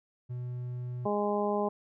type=tone; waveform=triangle; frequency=123.6 Hz; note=B2; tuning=2 cents sharp; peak=-32 dBFS; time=0.29-1.07 s; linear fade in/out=20 ms
type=harmonic tone; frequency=206.2 Hz; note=G#3; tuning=12 cents flat; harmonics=1 / 2 / 3 / 4 / 5; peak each=-33 / -31 / -33 / -34 / -37 dBFS; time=1.05-1.69 s; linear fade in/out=10 ms
effects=none